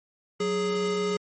square tone pair together, 185.2 / 415.8 Hz, F#3 / G#4, +2 / +2 cents, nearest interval octave + major second, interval 1400 cents, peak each -32 / -26 dBFS, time 0.4-1.17 s, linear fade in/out 5 ms, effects MP3 32 kbps

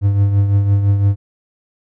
triangle tone with tremolo, 100.2 Hz, G2, 38 cents sharp, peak -6 dBFS, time 0.01-1.16 s, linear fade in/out 50 ms, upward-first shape triangle, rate 5.9 Hz, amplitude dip 55%, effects none

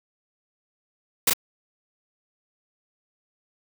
white noise with echo, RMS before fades -18 dBFS, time 1.27-1.3 s, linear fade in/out 5 ms, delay 35 ms, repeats 1, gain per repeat -2 dB, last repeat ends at 1.335 s, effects none

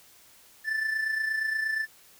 triangle tone with amplitude modulation, 1760 Hz, A6, in tune, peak -22 dBFS, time 0.64-1.87 s, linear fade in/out 50 ms, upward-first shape sine, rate 28.5 Hz, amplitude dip 55%, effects white hiss -56 dBFS RMS until 2.19 s

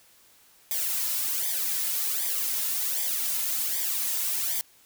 blue noise with flanger, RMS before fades -28 dBFS, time 0.71-4.61 s, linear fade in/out 0 ms, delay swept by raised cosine 0.72 to 2.62 ms, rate 1.3 Hz, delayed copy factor -0.8, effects white hiss -58 dBFS RMS until 4.85 s

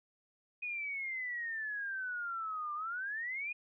sine exponential two-way sweep, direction down then up, 2489 to 1184 to 2489 Hz, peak -36 dBFS, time 0.62-3.53 s, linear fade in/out 10 ms, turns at 2.74 s, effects none

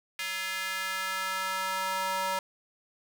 square tone with high-pass filter sweep, 189.2 Hz, F#3, 39 cents sharp, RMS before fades -32 dBFS, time 0.19-2.39 s, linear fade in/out 2 ms, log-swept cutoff 2100 to 840 Hz, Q 1.9, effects 10-bit

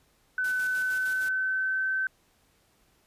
sine tone with pitch glide, 1509 to 1538.9 Hz, F#6 to G6, +34 to -32 cents, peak -25 dBFS, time 0.38-2.07 s, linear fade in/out 2 ms, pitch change +34 cents, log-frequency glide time 0.69-1.89 s
white noise with tremolo, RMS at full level -43 dBFS, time 0.44-1.29 s, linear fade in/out 5 ms, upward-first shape square, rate 6.5 Hz, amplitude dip 50%
effects pink hiss -66 dBFS RMS until 3.06 s + resampled to 32000 Hz

